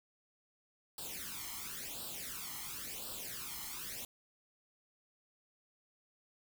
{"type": "noise with flanger", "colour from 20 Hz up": "white", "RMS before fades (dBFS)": -44, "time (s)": [0.98, 4.05], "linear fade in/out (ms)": 2, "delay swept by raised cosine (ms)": [0.23, 0.97], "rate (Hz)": 0.95, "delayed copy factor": 0.8, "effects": []}